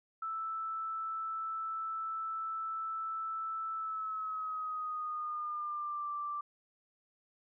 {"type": "tone with pitch glide", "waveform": "sine", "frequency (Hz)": [1318.5, 1174.6], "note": ["E6", "D6"], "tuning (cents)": [0, 0], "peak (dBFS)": -35, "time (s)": [0.22, 6.41], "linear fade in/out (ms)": 5, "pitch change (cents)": -200, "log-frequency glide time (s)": [3.74, 6.1], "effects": []}